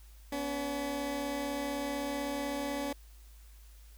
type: tone pair together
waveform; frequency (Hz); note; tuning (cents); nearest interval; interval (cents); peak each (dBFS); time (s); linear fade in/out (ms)
20% pulse; 247.6 / 283.5; B3 / C#4; +5 / +39; major second; 234; -36 / -29; 0.32-2.93; 5
effects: added 53 Hz sine -51 dBFS peak until 3.97 s + white hiss -63 dBFS RMS until 3.97 s